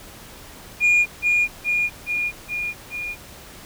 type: tone with echo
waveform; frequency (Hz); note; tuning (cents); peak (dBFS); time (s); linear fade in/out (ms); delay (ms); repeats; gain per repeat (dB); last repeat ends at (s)
sine; 2429; D#7; -42; -11; 0.8-1.06; 50; 420; 5; -3; 3.16
effects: tanh soft clip ceiling -12 dBFS + pink hiss -42 dBFS RMS until 3.65 s